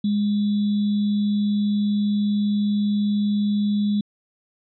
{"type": "tone with sample-and-hold", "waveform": "sine", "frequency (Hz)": 206.3, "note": "G#3", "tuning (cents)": -11, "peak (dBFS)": -18, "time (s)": [0.04, 4.01], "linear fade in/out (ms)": 5, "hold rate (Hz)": 3675, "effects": ["resampled to 11025 Hz"]}